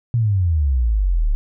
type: exponential sweep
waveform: sine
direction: down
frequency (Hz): 121.9 to 34.65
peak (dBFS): -14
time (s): 0.14-1.35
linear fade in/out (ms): 0
effects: none